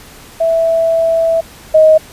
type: tone pair in turn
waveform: sine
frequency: 658 / 627.7 Hz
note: E5 / D#5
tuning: -3 / +15 cents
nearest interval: minor second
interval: 82 cents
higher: first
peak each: -9 / -3 dBFS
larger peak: second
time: 0.4-1.41 / 1.74-1.98 s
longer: first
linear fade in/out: 10 ms
effects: pink hiss -37 dBFS RMS until 2.12 s + resampled to 32000 Hz